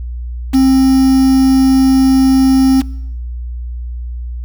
triangle tone with quantisation, 264.6 Hz, C4, 20 cents sharp, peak -4 dBFS, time 0.53-2.82 s, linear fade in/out 20 ms, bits 4, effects noise-tail reverb RT60 0.9 s tail -23 dB re dry + added 60 Hz sine -20 dBFS peak until 4.44 s

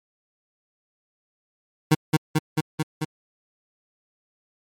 25% pulse tone with echo, 155.56 Hz, D#3, in tune, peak -9 dBFS, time 1.91-1.95 s, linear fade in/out 10 ms, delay 220 ms, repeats 5, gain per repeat -2 dB, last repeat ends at 3.05 s, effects MP3 64 kbps

